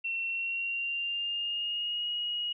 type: tone with pitch glide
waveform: sine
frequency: 2713 to 2891 Hz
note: E7 to F#7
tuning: +49 to -41 cents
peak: -30 dBFS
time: 0.04-2.53 s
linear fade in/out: 10 ms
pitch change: +110 cents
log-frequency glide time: 0.26-2.09 s
effects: none